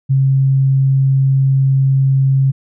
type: tone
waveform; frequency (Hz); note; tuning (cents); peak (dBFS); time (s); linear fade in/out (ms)
sine; 134.9; C#3; -47; -9; 0.09-2.52; 20
effects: none